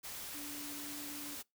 sine tone in noise, 291.2 Hz, D4, 15 cents flat, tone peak -47 dBFS, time 0.34-1.36 s, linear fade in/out 20 ms, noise white, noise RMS -45 dBFS, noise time 0.03-1.43 s, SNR -5 dB, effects noise-tail reverb RT60 0.2 s tail -25 dB re dry

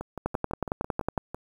two click trains, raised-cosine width 1 ms, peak -20 / -12 dBFS, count 9 / 11, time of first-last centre 0.01-1.346 / 0.26-1.177 s, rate 5.99 / 10.9 Hz, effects 8-bit

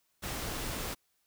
pink noise, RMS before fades -37 dBFS, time 0.22-0.95 s, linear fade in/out 20 ms, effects white hiss -75 dBFS RMS until 1.26 s

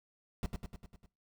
brown noise with echo, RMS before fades -34 dBFS, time 0.43-0.46 s, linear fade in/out 0 ms, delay 100 ms, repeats 6, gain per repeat -4 dB, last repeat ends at 1.06 s, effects noise-tail reverb RT60 0.3 s tail -20 dB re dry

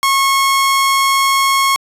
sawtooth tone, 1091 Hz, C#6, 28 cents flat, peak -7 dBFS, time 0.03-1.76 s, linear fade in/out 0 ms, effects resampled to 32000 Hz

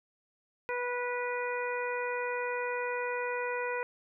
harmonic tone, 490 Hz, B4, 14 cents flat, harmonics 1 / 2 / 3 / 4 / 5, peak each -34 / -37 / -39 / -40 / -41 dBFS, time 0.69-3.83 s, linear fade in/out 0 ms, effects none

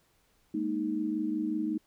sine chord, Ab suspended second, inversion none, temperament equal, 207.7 / 233.1 / 311.1 Hz, Ab3 / Bb3 / Eb4, 0 / 0 / 0 cents, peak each -36 / -35 / -30 dBFS, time 0.54-1.78 s, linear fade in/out 5 ms, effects pink hiss -69 dBFS RMS until 1.86 s

